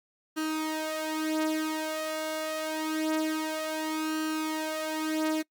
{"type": "tone with flanger", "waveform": "sawtooth", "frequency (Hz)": 313.2, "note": "D#4", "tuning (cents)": 11, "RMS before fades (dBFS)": -31, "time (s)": [0.36, 5.43], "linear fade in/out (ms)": 20, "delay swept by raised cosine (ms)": [0.69, 4.99], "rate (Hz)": 0.26, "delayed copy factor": 0.7, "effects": ["noise-tail reverb RT60 0.1 s tail -24 dB re dry", "Opus 48 kbps"]}